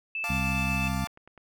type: tone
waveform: sine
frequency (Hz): 2632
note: E7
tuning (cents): -3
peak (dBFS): -29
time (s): 0.15-0.88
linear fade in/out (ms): 2
type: chord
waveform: sawtooth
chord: D minor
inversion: first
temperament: equal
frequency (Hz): 698.5 / 880 / 1174.7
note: F5 / A5 / D6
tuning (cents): 0 / 0 / 0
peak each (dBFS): -34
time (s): 0.24-1.07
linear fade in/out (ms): 0
type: harmonic tone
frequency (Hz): 65.41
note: C2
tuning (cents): 0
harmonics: 1 / 2 / 3 / 4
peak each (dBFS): -32 / -32 / -31 / -37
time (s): 0.29-1.05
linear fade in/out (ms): 10
type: click train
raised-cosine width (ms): 0.5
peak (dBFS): -35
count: 6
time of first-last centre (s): 0.87-1.377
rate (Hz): 9.86
effects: none